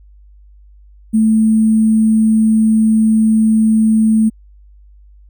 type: tone with sample-and-hold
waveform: sine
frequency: 220 Hz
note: A3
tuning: in tune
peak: -8 dBFS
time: 1.13-4.3 s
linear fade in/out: 20 ms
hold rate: 8820 Hz
effects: added 50 Hz sine -40 dBFS peak until 5.29 s